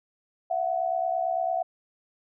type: tone pair together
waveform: sine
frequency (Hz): 671.1 / 740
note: E5 / F#5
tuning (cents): +31 / 0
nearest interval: major second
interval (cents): 169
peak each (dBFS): -27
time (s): 0.5-1.63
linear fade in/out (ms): 10
effects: none